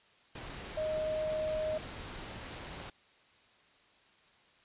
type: tone in noise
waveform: sine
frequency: 622.3 Hz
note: D#5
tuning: in tune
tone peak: -31 dBFS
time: 0.77-1.78 s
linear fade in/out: 5 ms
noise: pink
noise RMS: -44 dBFS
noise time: 0.35-2.9 s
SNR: +10 dB
effects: white hiss -64 dBFS RMS until 4.64 s + resampled to 8000 Hz